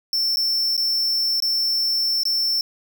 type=tone with dropouts; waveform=square; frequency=5380 Hz; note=E8; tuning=34 cents sharp; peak=-19 dBFS; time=0.13-2.61 s; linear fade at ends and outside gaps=1 ms; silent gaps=0.36-0.37 / 0.767-0.777 / 1.402-1.423 / 2.234-2.253 s; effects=none